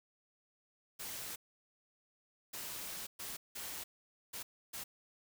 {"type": "noise bursts at uneven times", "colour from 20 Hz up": "white", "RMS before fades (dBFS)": -44, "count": 6, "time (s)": [[0.99, 1.36], [2.53, 3.07], [3.19, 3.37], [3.55, 3.84], [4.33, 4.43], [4.73, 4.84]], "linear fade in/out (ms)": 10, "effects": []}